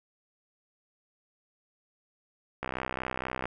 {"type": "click train", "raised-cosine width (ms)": 0.5, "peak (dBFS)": -17, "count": 54, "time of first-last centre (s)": [2.63, 3.456], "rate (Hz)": 64.2, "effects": []}